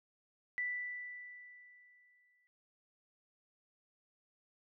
sine tone with exponential decay, 1975.5 Hz, B6, in tune, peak -33 dBFS, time 0.58-2.47 s, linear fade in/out 0 ms, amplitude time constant 410 ms, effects none

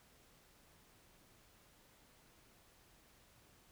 silence, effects pink hiss -67 dBFS RMS until 3.71 s

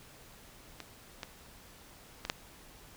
clicks, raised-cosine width 0.2 ms, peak -24 / -21 / -20 / -12 dBFS, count 4, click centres 0.803 / 1.232 / 2.251 / 2.299 s, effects pink hiss -55 dBFS RMS until 2.96 s

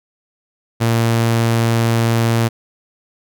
sawtooth tone, 115.3 Hz, A#2, 19 cents flat, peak -9 dBFS, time 0.8-2.49 s, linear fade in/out 20 ms, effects none

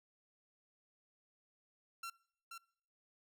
sawtooth tone with echo, 1360 Hz, F6, 46 cents flat, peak -39 dBFS, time 2.03-2.1 s, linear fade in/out 5 ms, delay 480 ms, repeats 1, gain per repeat -5 dB, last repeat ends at 2.58 s, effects noise-tail reverb RT60 0.6 s tail -23 dB re dry

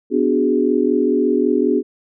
sine chord, G# half-diminished seventh, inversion first, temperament equal with one note detuned, 249.8 / 293.7 / 370 / 415.3 Hz, B3 / D4 / F#4 / G#4, +20 / 0 / 0 / 0 cents, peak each -19 dBFS, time 0.1-1.83 s, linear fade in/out 50 ms, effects none

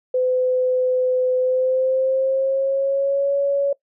sine tone with pitch glide, 508 to 560.4 Hz, B4 to C#5, +49 to +19 cents, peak -16 dBFS, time 0.14-3.73 s, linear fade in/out 5 ms, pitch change +170 cents, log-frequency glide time 1.37-3.34 s, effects noise-tail reverb RT60 0.1 s tail -20 dB re dry

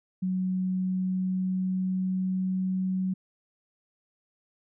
sine tone with pitch glide, 185.5 to 187.01 Hz, F#3 to F#3, +5 to +19 cents, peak -25 dBFS, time 0.22-3.14 s, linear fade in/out 10 ms, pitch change +14 cents, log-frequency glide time 0.6-2.79 s, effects none

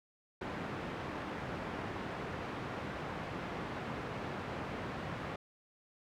pink band-pass noise, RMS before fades -41 dBFS, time 0.41-5.36 s, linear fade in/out 5 ms, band 110 to 1900 Hz, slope 12 dB/octave, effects none

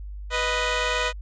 10% pulse tone pair together, 493.9 / 622.6 Hz, B4 / D#5, 0 / +1 cents, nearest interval major third, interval 401 cents, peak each -16 / -18 dBFS, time 0.3-1.13 s, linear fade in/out 50 ms, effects added 50 Hz sine -33 dBFS peak until 1.21 s + resampled to 16000 Hz

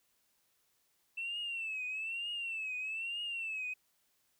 sine tone with vibrato, 2670 Hz, E7, 22 cents sharp, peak -35 dBFS, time 1.17-3.74 s, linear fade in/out 10 ms, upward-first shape triangle, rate 1.1 Hz, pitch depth 130 cents each way, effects tanh soft clip ceiling -32 dBFS + white hiss -75 dBFS RMS until 4.39 s

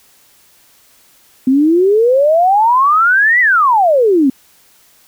sine exponential two-way sweep, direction up then down, 253.3 to 2019 to 253.3 Hz, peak -7 dBFS, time 1.47-4.3 s, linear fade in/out 5 ms, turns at 3.4 s, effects white hiss -49 dBFS RMS until 5.07 s

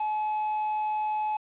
triangle tone, 854 Hz, G#5, 48 cents sharp, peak -24 dBFS, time 0-1.37 s, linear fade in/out 5 ms, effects resampled to 8000 Hz + 9-bit

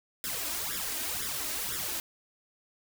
white noise with flanger, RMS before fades -34 dBFS, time 0.24-2 s, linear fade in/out 0 ms, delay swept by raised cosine 0.56 to 3.26 ms, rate 2 Hz, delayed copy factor +0.95, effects none

